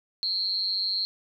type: tone with amplitude modulation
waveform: sine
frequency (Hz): 4232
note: C8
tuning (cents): +19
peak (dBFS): -21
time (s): 0.23-1.05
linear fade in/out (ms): 0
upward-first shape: sine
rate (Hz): 193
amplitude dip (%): 85
effects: 10-bit